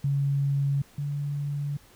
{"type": "tone pair in turn", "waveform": "sine", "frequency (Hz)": [139.9, 143.75], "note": ["C#3", "D3"], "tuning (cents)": [16, -37], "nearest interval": "unison", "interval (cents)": 47, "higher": "second", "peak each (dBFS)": [-22, -27], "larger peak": "first", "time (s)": [[0.04, 0.82], [0.98, 1.77]], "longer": "second", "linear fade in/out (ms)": 5, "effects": ["pink hiss -56 dBFS RMS until 1.95 s"]}